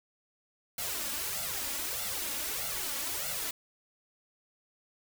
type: noise with flanger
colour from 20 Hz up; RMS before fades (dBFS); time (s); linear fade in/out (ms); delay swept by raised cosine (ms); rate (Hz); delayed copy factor
white; -35; 0.78-3.51; 5; 1.4 to 3.6; 1.6; +0.9
effects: none